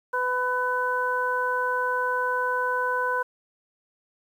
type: harmonic tone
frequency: 500 Hz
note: B4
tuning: 21 cents sharp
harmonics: 1 / 2 / 3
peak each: -29 / -26 / -27 dBFS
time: 0.13-3.23 s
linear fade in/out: 10 ms
effects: 9-bit